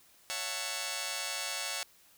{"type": "chord", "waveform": "5% pulse", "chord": "F# minor seventh", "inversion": "second", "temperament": "just", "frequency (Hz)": [555, 666, 740, 888], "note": ["C#5", "E5", "F#5", "A5"], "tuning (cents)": [2, 18, 0, 16], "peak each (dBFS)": -30, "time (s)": [0.3, 1.83], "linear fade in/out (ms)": 0, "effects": ["white hiss -62 dBFS RMS until 2.17 s"]}